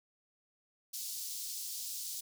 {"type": "high-pass noise", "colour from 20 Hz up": "pink", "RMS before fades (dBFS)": -41, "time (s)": [0.93, 2.21], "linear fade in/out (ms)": 10, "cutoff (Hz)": 4500, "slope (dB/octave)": 24, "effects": []}